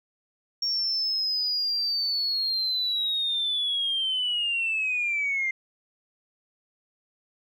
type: linear sweep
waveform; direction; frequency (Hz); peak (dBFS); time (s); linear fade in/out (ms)
sine; down; 5540 to 2083; -23; 0.62-5.51; 5
effects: tanh soft clip ceiling -19 dBFS